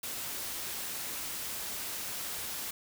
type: noise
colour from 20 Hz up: white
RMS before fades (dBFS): -38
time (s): 0.03-2.71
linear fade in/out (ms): 5
effects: none